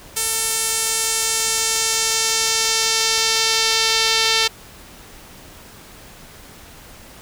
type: tone with band-pass filter sweep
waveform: sawtooth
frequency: 447.2 Hz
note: A4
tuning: 28 cents sharp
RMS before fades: -19 dBFS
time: 0.16-4.48 s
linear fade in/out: 10 ms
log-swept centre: 9600 to 4200 Hz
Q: 1.5
effects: pink hiss -42 dBFS RMS until 7.21 s